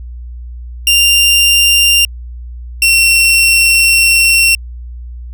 sawtooth tone pair in turn, 2787 / 2722 Hz, F7 / F7, -4 / -45 cents, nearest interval unison, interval 41 cents, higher first, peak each -3 dBFS, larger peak neither, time 0.87-2.05 / 2.82-4.55 s, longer second, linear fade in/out 2 ms, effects added 60 Hz sine -24 dBFS peak until 5.33 s

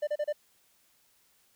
triangle tone bursts, 595 Hz, D5, 22 cents sharp, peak -25 dBFS, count 4, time 0.02-0.328 s, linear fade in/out 10 ms, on 53 ms, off 32 ms, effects white hiss -67 dBFS RMS until 1.55 s

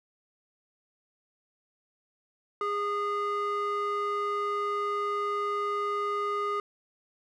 square tone with band-pass filter, 410 Hz, G#4, 22 cents flat, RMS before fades -30 dBFS, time 2.61-6.6 s, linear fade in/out 2 ms, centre 990 Hz, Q 5, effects none

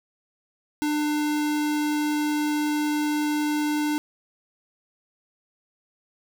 square tone, 299.1 Hz, D4, 32 cents sharp, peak -23 dBFS, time 0.82-3.98 s, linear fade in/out 0 ms, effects none

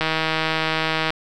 click train, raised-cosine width 0.3 ms, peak -5 dBFS, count 175, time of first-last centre 0.01-1.104 s, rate 159 Hz, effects none

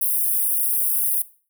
white high-pass noise, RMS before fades -21 dBFS, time 0.01-1.22 s, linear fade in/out 5 ms, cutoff 9200 Hz, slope 96 dB/octave, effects noise-tail reverb RT60 0.4 s tail -18 dB re dry

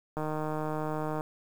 click train, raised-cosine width 1 ms, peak -20 dBFS, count 161, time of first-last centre 0.17-1.209 s, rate 154 Hz, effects 8-bit

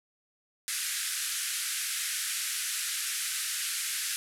white band-pass noise, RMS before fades -33 dBFS, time 0.68-4.16 s, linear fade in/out 0 ms, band 1400 to 12000 Hz, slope 48 dB/octave, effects none

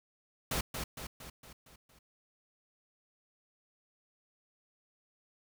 pink noise with echo, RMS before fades -33 dBFS, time 0.51-0.61 s, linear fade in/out 5 ms, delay 230 ms, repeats 6, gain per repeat -5 dB, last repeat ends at 1.99 s, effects none

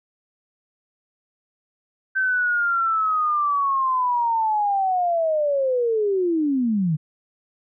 sine linear sweep, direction down, 1550 to 146.2 Hz, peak -18 dBFS, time 2.15-6.97 s, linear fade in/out 20 ms, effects none

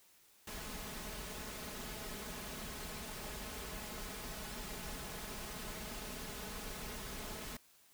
pink noise with comb filter, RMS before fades -45 dBFS, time 0.47-7.57 s, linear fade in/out 5 ms, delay 4.7 ms, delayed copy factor +0.55, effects white hiss -66 dBFS RMS until 7.93 s

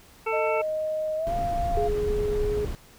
harmonic tone, 445.2 Hz, A4, 20 cents sharp, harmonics 1 / 2 / 3 / 5 / 6, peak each -27 / -30 / -32 / -34 / -35 dBFS, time 0.26-0.62 s, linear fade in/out 10 ms
sine tone with pitch glide, 622.3 to 694.5 Hz, D#5 to F5, 0 to -10 cents, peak -25 dBFS, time 0.32-1.89 s, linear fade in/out 20 ms, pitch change +190 cents, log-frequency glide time 1.17-1.33 s
brown noise, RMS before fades -30 dBFS, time 1.27-2.75 s, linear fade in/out 0 ms
sine tone, 417.8 Hz, G#4, 10 cents sharp, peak -24 dBFS, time 1.77-2.65 s, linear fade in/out 2 ms
effects pink hiss -53 dBFS RMS until 2.98 s

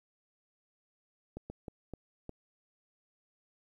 slowing click train, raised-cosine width 2 ms, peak -28 dBFS, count 5, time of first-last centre 1.37-2.294 s, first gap 130 ms, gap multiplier 1.4, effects 11-bit

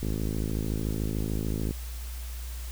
click train, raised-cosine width 3 ms, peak -18 dBFS, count 91, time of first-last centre 0.03-1.709 s, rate 53.6 Hz, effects added 60 Hz sine -34 dBFS peak until 2.71 s + white hiss -46 dBFS RMS until 2.71 s

